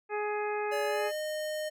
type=harmonic tone; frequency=418.4 Hz; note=G#4; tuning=13 cents sharp; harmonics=1 / 2 / 3 / 4 / 5 / 6; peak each=-32 / -35 / -41 / -41 / -44 / -43 dBFS; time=0.09-1.12 s; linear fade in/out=50 ms
type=tone with pitch glide; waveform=square; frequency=576 to 613.8 Hz; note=D5 to D#5; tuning=-34 to -24 cents; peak=-33 dBFS; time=0.71-1.7 s; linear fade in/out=20 ms; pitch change=+110 cents; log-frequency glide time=0.85-1.17 s
effects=none